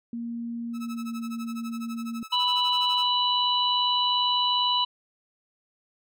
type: tone with pitch glide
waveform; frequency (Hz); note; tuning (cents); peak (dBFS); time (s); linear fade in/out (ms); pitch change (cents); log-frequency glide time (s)
sine; 234.1 to 231.1; A#3 to A#3; +8 to -15; -30; 0.13-2.23; 2; -23; 0.79-1.1
type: tone with tremolo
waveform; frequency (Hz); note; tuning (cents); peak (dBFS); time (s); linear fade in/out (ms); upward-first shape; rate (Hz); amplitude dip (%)
sawtooth; 1300; E6; -24; -34; 0.73-3.08; 50; sine; 12; 95
type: harmonic tone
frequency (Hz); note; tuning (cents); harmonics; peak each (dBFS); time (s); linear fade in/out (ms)
987.8; B5; 0; 1 / 3 / 4; -25 / -25 / -27; 2.32-4.85; 10
effects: none